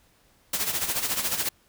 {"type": "noise with tremolo", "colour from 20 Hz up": "white", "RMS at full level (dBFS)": -25, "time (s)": [0.53, 1.49], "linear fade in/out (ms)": 5, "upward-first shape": "sine", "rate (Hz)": 14, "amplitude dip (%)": 65, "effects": ["pink hiss -62 dBFS RMS until 1.68 s"]}